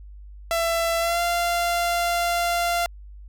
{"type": "tone with pitch glide", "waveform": "sawtooth", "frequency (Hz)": [669, 691.8], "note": ["E5", "F5"], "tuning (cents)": [25, -17], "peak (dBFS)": -17, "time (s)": [0.51, 2.86], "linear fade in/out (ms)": 0, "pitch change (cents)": 58, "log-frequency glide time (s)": [0.99, 1.21], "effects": ["added 50 Hz sine -39 dBFS peak until 3.28 s"]}